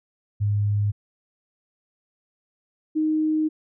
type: tone pair in turn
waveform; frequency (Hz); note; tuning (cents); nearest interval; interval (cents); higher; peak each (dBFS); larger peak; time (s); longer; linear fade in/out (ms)
sine; 103.1 / 310.9; G#2 / D#4; -12 / -1; octave + perfect fifth; 1911; second; -19; neither; 0.4-0.92 / 2.95-3.49; second; 20
effects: none